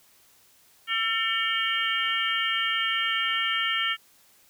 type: harmonic tone with a mistuned harmonic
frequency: 449.6 Hz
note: A4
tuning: 37 cents sharp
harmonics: 3 / 4 / 5 / 6 / 7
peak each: -30 / -30 / -30 / -30 / -30 dBFS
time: 0.87-3.97 s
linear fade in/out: 50 ms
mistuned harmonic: 6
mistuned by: +90 cents
effects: white hiss -59 dBFS RMS until 4.49 s